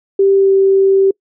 sine tone with pitch glide, 392 to 388.2 Hz, G4 to G4, 0 to -17 cents, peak -7 dBFS, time 0.19-1.11 s, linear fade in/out 5 ms, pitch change -17 cents, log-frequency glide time 0.34-0.52 s, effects noise-tail reverb RT60 0.1 s tail -26 dB re dry

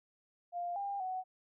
sine tone with pitch steps, 700 / 800 / 745 Hz, F5 / G5 / F#5, +4 / +35 / +12 cents, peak -35 dBFS, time 0.52-1.24 s, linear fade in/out 50 ms, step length 240 ms, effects none

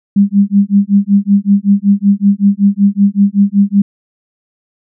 sine tone with tremolo, 200.4 Hz, G3, 38 cents sharp, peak -3 dBFS, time 0.16-3.82 s, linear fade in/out 5 ms, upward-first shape sine, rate 5.3 Hz, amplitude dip 100%, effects none

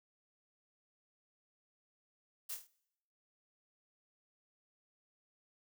blue noise with echo, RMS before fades -42 dBFS, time 2.49-2.55 s, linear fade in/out 10 ms, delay 25 ms, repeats 5, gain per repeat -5 dB, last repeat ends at 2.675 s, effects noise-tail reverb RT60 0.8 s tail -23 dB re dry

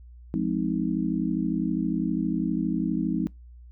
sine chord, F minor seventh, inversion none, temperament just, 174.61 / 209.5 / 261.9 / 314.3 Hz, F3 / Ab3 / C4 / Eb4, 0 / +15 / +2 / +18 cents, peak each -29 dBFS, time 0.34-3.27 s, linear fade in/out 0 ms, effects noise-tail reverb RT60 0.2 s tail -25 dB re dry + added 60 Hz sine -44 dBFS peak until 3.71 s

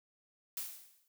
blue noise with exponential decay, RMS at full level -37 dBFS, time 0.57-1.08 s, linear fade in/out 1 ms, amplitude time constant 110 ms, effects none

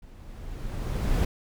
brown noise with level ramp, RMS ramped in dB -48 to -21 dBFS, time 0.02-1.25 s, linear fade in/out 5 ms, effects none

